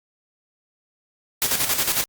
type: noise with tremolo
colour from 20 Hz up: white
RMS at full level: -20 dBFS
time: 1.42-2.04 s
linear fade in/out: 0 ms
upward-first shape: square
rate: 11 Hz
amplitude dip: 55%
effects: Opus 48 kbps

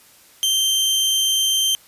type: tone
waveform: sawtooth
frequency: 3136 Hz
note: G7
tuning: in tune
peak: -13 dBFS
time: 0.43-1.75 s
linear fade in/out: 0 ms
effects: white hiss -50 dBFS RMS until 1.87 s + resampled to 32000 Hz

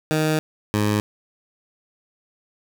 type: tone pair in turn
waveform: 15% pulse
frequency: 155.56 / 104.96 Hz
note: D#3 / G#2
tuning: 0 / +19 cents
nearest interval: perfect fifth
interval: 681 cents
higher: first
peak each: -12 dBFS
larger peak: neither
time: 0.11-0.39 / 0.74-1 s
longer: first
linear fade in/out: 0 ms
effects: none

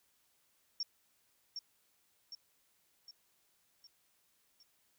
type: tone with echo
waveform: sine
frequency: 5500 Hz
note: F8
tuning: 27 cents flat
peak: -34 dBFS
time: 0.8-0.83 s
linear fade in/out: 2 ms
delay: 760 ms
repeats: 5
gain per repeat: -5 dB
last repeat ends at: 4.63 s
effects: white hiss -74 dBFS RMS until 4.98 s

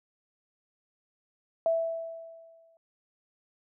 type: tone with exponential decay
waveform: sine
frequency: 659.3 Hz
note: E5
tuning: in tune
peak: -21 dBFS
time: 1.66-2.77 s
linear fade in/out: 1 ms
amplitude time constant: 240 ms
effects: none

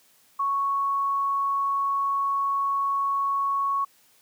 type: tone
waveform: sine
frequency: 1108.7 Hz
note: C#6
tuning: in tune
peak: -22 dBFS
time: 0.39-3.85 s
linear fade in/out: 10 ms
effects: white hiss -60 dBFS RMS until 4.21 s + high-pass 80 Hz 12 dB/octave

